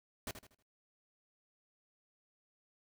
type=noise with echo; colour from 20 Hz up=pink; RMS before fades=-41 dBFS; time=0.27-0.31 s; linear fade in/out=2 ms; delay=79 ms; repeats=4; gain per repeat=-9 dB; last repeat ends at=0.626 s; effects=noise-tail reverb RT60 0.1 s tail -20 dB re dry